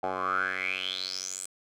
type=tone with band-pass filter sweep; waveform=10% pulse; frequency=93.4 Hz; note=F#2; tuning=17 cents sharp; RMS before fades=-32 dBFS; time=0.03-1.46 s; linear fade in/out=5 ms; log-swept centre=780 to 8500 Hz; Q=8.4; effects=none